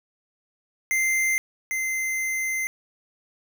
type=tone pair in turn; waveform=square; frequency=2085 / 2074 Hz; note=C7 / C7; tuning=-7 / -16 cents; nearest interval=unison; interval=9 cents; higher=first; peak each=-21 / -25 dBFS; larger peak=first; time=0.91-1.38 / 1.71-2.67 s; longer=second; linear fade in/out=0 ms; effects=none